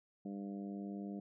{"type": "harmonic tone", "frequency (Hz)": 100.1, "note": "G2", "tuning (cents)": 37, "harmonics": [2, 3, 4, 5, 6, 7], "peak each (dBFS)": [-42, -47, -53, -57, -58, -57], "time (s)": [0.25, 1.2], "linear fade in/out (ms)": 5, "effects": []}